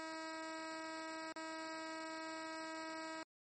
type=tone with dropouts; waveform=10% pulse; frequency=320 Hz; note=D#4; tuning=49 cents sharp; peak=-36 dBFS; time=0-3.23 s; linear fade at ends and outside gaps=0 ms; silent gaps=1.324-1.361 s; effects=MP3 32 kbps